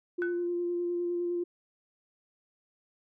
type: tone with vibrato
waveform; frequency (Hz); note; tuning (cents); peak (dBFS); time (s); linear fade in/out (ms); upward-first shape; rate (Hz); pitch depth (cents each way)
sine; 349.2; F4; 0; -28; 0.18-1.44; 10; square; 9.8; 11
type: tone with exponential decay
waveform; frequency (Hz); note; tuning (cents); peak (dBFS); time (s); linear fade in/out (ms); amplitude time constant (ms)
sine; 1499; F#6; +22; -29; 0.22-0.47; 0; 54
effects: tanh soft clip ceiling -20 dBFS